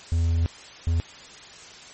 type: tone bursts at uneven times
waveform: triangle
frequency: 83.3 Hz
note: E2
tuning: 19 cents sharp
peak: -17 dBFS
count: 2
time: 0.12-0.46 / 0.87-1 s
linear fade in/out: 0 ms
effects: white hiss -44 dBFS RMS until 1.93 s + MP3 32 kbps